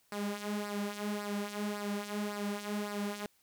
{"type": "tone with flanger", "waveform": "sawtooth", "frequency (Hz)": 206, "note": "G#3", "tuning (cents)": -14, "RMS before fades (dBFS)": -37, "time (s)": [0.12, 3.26], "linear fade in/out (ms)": 2, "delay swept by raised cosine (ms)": [0.3, 4.8], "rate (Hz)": 1.8, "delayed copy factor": -0.65, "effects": ["white hiss -70 dBFS RMS until 3.42 s"]}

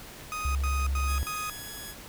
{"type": "click train", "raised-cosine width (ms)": 0.2, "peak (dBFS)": -30, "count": 5, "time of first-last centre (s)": [0.21, 1.001], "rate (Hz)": 5.06}
{"type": "tone bursts", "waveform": "30% pulse", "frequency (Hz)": 1248, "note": "D#6", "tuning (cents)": 5, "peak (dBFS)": -29, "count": 4, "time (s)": [0.32, 1.498], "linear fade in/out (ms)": 0, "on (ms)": 230, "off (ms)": 86}
{"type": "tone", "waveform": "sine", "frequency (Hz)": 68.3, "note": "C#2", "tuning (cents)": -25, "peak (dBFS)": -25, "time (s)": [0.45, 1.23], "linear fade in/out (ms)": 0}
{"type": "tone with pitch glide", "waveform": "5% pulse", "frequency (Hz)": [1665, 1680.5], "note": ["G#6", "G#6"], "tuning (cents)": [4, 20], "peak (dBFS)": -29, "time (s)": [1.06, 1.95], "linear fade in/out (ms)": 50, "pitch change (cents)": 16, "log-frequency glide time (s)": [1.32, 1.43]}
{"effects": ["pink hiss -45 dBFS RMS until 2.08 s"]}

